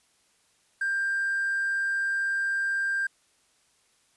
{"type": "tone with hard clipping", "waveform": "triangle", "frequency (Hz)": 1589, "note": "G6", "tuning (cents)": 23, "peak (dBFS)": -25, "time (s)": [0.81, 3.07], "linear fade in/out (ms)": 5, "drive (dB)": 4, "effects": ["white hiss -66 dBFS RMS until 4.16 s", "resampled to 24000 Hz"]}